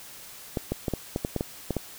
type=clicks; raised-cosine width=2 ms; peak=-13 dBFS; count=10; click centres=0.572 / 0.72 / 0.882 / 0.937 / 1.161 / 1.249 / 1.363 / 1.409 / 1.707 / 1.767 s; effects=white hiss -45 dBFS RMS until 1.98 s